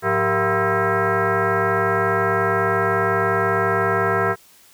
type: tone with frequency modulation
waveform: sine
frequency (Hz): 466.2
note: A#4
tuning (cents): 0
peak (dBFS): -16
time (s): 0.02-4.36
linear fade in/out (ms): 50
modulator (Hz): 286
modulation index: 4.4
effects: white hiss -51 dBFS RMS until 4.73 s